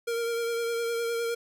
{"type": "tone with vibrato", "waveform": "square", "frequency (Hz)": 465.3, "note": "A#4", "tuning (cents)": -3, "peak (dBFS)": -28, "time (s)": [0.07, 1.35], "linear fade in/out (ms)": 10, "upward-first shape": "sine", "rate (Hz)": 9.8, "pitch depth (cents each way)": 20, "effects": []}